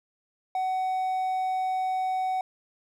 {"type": "tone", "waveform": "triangle", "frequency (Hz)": 750, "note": "F#5", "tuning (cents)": 23, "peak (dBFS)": -23, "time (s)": [0.55, 2.41], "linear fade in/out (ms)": 2, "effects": []}